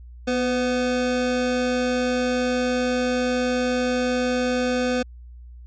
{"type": "tone pair together", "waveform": "square", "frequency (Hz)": [246.2, 505], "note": ["B3", "B4"], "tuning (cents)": [-5, 39], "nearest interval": "octave", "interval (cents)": 1244, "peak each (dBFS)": -24, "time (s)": [0.27, 5.03], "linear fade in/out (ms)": 10, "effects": ["added 60 Hz sine -39 dBFS peak until 5.66 s", "resampled to 16000 Hz"]}